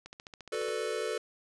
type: click train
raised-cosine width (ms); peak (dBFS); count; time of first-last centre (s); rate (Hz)
0.2; -28; 10; 0.06-0.685; 14.4
type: chord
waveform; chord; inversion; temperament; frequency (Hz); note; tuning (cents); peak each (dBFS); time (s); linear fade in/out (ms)
square; B minor seventh; second; equal; 370 / 440 / 493.9 / 587.3; F#4 / A4 / B4 / D5; 0 / 0 / 0 / 0; -41 / -35 / -38 / -40; 0.52-1.18; 5
effects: resampled to 24000 Hz